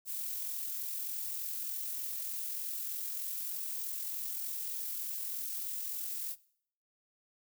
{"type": "noise with amplitude modulation", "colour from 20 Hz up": "violet", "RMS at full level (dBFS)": -37, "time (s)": [0.05, 6.36], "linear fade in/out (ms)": 50, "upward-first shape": "sine", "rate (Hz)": 43.3, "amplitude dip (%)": 30, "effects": ["noise-tail reverb RT60 0.6 s tail -20 dB re dry"]}